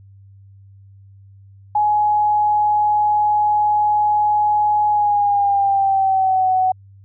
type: tone with pitch glide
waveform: sine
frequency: 839 to 747.5 Hz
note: G#5 to F#5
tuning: +17 to +17 cents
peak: -13 dBFS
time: 1.75-6.72 s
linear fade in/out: 5 ms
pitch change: -200 cents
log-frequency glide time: 4.89-6.49 s
effects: added 98 Hz sine -42 dBFS peak until 7.04 s